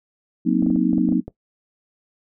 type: chord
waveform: sine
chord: C half-diminished seventh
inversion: second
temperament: equal with one note detuned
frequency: 185 / 234.8 / 261.6 / 311.1 Hz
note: Gb3 / Bb3 / C4 / Eb4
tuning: 0 / +13 / 0 / 0 cents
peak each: -21 dBFS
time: 0.45-1.21 s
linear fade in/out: 20 ms
type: clicks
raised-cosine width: 2 ms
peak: -19 dBFS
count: 9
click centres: 0.625 / 0.664 / 0.703 / 0.76 / 0.931 / 0.981 / 1.088 / 1.124 / 1.28 s
effects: noise-tail reverb RT60 0.1 s tail -17 dB re dry